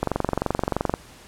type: click train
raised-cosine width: 1 ms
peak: -7 dBFS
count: 22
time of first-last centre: 0.03-0.939 s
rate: 23.1 Hz
effects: pink hiss -47 dBFS RMS until 1.27 s + low-pass 11000 Hz 12 dB/octave